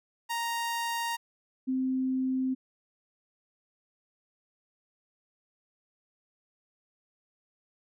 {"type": "tone pair in turn", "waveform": ["sawtooth", "sine"], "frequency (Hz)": [932.3, 260.2], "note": ["A#5", "C4"], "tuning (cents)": [0, -9], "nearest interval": "octave + minor seventh", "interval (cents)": 2209, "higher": "first", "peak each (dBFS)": -26, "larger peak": "neither", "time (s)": [[0.29, 1.17], [1.67, 2.55]], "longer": "neither", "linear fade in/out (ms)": 20, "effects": []}